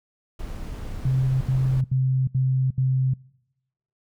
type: noise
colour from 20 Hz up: brown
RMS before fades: -33 dBFS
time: 0.39-1.81 s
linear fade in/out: 5 ms
type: tone bursts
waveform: sine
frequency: 130.81 Hz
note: C3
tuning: in tune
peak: -18 dBFS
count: 5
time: 1.05-3.138 s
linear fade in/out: 5 ms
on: 360 ms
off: 72 ms
effects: noise-tail reverb RT60 0.9 s tail -25 dB re dry